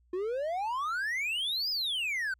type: exponential two-way sweep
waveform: triangle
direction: up then down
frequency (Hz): 350 to 5140 to 1474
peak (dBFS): -28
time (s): 0.13-2.34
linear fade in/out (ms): 5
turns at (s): 1.7
effects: added 60 Hz sine -63 dBFS peak until 2.39 s